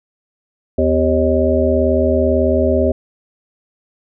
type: harmonic tone with a mistuned harmonic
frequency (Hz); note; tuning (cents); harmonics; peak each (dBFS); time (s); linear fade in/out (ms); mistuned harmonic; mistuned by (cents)
78.1; D#2; +7; 1 / 3 / 5 / 7 / 8; -18 / -18 / -18 / -18 / -18; 0.78-2.92; 5; 3; +130
effects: none